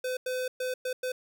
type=tone bursts at uneven times; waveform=square; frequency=508 Hz; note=B4; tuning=49 cents sharp; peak=-30 dBFS; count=5; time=0.04-0.17 / 0.26-0.48 / 0.6-0.74 / 0.85-0.93 / 1.03-1.12 s; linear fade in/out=5 ms; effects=none